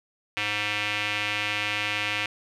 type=tone with band-pass filter; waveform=square; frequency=104.4 Hz; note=G#2; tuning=10 cents sharp; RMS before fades=-28 dBFS; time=0.37-2.26 s; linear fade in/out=0 ms; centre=2500 Hz; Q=2.9; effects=none